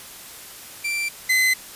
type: tone pair in turn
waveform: 40% pulse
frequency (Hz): 2350 / 2039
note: D7 / C7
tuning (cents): +1 / -45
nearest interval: major second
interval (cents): 246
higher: first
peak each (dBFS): -22 / -15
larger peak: second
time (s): 0.84-1.09 / 1.29-1.54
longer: neither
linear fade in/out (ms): 10
effects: white hiss -40 dBFS RMS until 1.75 s + resampled to 32000 Hz